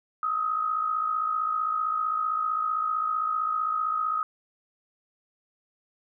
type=tone pair together; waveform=sine; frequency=1256.5 / 1312 Hz; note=D#6 / E6; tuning=+17 / -9 cents; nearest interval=minor second; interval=74 cents; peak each=-25 / -32 dBFS; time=0.23-4.23 s; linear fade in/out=2 ms; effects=none